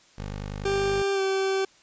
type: tone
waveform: 15% pulse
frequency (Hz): 50.3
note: G1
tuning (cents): +45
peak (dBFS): -26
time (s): 0.18-1.02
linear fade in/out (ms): 5
type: tone with pitch glide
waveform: 40% pulse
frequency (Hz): 394.7 to 386.1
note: G4 to G4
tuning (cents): +12 to -26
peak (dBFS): -22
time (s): 0.65-1.65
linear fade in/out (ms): 5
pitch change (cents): -38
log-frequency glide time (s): 1.13-1.21
effects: white hiss -57 dBFS RMS until 1.82 s + resampled to 16000 Hz